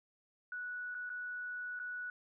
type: tone with dropouts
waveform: sine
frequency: 1473 Hz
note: F#6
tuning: 8 cents flat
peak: -39 dBFS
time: 0.52-2.1 s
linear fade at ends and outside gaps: 2 ms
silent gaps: 0.945-0.949 / 1.094-1.1 / 1.792-1.798 s
effects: none